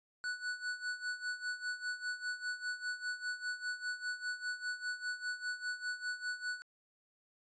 square tone with tremolo, 1480 Hz, F#6, in tune, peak -35 dBFS, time 0.24-6.62 s, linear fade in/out 0 ms, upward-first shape sine, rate 5 Hz, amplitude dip 80%, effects resampled to 16000 Hz

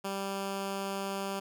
10% pulse tone, 196 Hz, G3, in tune, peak -25 dBFS, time 0.04-1.4 s, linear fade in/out 10 ms, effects none

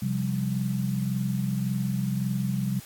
sine chord, C suspended fourth, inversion none, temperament just, 130.81 / 174.42 / 196.22 Hz, C3 / F3 / G3, 0 / -2 / +2 cents, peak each -28 / -32 / -28 dBFS, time 0.02-2.8 s, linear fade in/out 5 ms, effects white hiss -47 dBFS RMS until 2.85 s + AAC 64 kbps

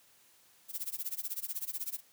violet noise with tremolo, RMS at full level -35 dBFS, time 0.68-2.01 s, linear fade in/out 50 ms, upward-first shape sine, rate 16 Hz, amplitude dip 95%, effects white hiss -64 dBFS RMS until 2.12 s + high-pass 80 Hz 12 dB/octave

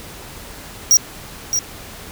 square tone with echo, 5690 Hz, F8, 31 cents sharp, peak -8 dBFS, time 0.91-0.97 s, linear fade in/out 0 ms, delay 620 ms, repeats 1, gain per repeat -8 dB, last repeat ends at 1.59 s, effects pink hiss -36 dBFS RMS until 2.11 s

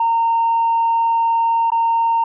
sine tone with dropouts, 919 Hz, A#5, 25 cents flat, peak -12 dBFS, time 0-2.24 s, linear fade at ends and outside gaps 5 ms, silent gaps 1.704-1.718 s, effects tanh soft clip ceiling -10 dBFS

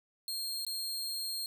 sawtooth tone with dropouts, 4226 Hz, C8, 16 cents sharp, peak -32 dBFS, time 0.28-1.46 s, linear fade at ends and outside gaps 1 ms, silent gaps 0.65-0.666 s, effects none

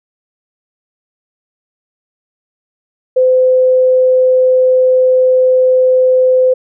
sine tone, 512 Hz, C5, 38 cents flat, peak -6 dBFS, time 3.16-6.54 s, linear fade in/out 10 ms, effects none

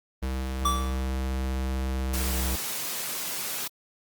square tone, 65.41 Hz, C2, in tune, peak -27 dBFS, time 0.22-2.56 s, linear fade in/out 10 ms
square tone with exponential decay, 1158 Hz, D6, 25 cents flat, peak -21 dBFS, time 0.65-1.09 s, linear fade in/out 5 ms, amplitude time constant 95 ms
white high-pass noise, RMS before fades -32 dBFS, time 2.13-3.68 s, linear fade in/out 10 ms, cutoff 110 Hz, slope 96 dB/octave
effects Opus 32 kbps

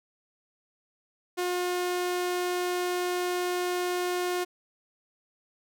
sawtooth tone, 358.2 Hz, F4, 44 cents sharp, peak -23 dBFS, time 1.37-4.45 s, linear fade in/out 20 ms, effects none

